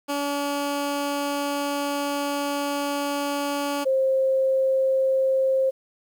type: tone pair in turn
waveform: 15% pulse / sine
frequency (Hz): 285.3 / 530.1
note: C#4 / C5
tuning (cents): +50 / +23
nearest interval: major seventh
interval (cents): 1073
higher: second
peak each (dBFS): -18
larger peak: neither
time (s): 0.08-3.85 / 3.85-5.71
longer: first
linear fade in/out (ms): 20
effects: 9-bit